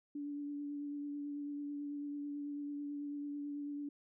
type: tone with vibrato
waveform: sine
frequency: 288.9 Hz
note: D4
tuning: 28 cents flat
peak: -39 dBFS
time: 0.15-3.89 s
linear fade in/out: 5 ms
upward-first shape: triangle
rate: 9.1 Hz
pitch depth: 18 cents each way
effects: none